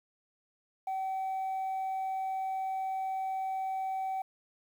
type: tone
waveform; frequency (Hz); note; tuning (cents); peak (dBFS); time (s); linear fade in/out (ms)
sine; 764; G5; -45; -29; 0.87-4.22; 5
effects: tanh soft clip ceiling -30 dBFS + 10-bit